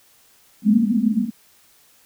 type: band-pass noise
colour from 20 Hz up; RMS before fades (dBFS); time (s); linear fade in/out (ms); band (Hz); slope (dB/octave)
pink; -18; 0.62-1.31; 50; 210 to 240; 96
effects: white hiss -55 dBFS RMS until 2.05 s